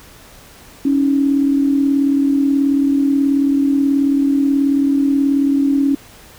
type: tone pair together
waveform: sine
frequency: 277.2 / 315.7 Hz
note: C#4 / D#4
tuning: 0 / +25 cents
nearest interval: major second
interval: 225 cents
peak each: -12 / -21 dBFS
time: 0.85-5.95 s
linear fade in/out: 5 ms
effects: pink hiss -42 dBFS RMS until 6.38 s